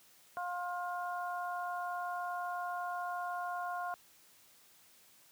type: harmonic tone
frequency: 354.4 Hz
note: F4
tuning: 25 cents sharp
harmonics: 2 / 3 / 4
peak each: -38 / -41 / -43 dBFS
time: 0.37-3.94 s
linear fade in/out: 0 ms
effects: white hiss -63 dBFS RMS until 5.31 s + high-pass 80 Hz 12 dB/octave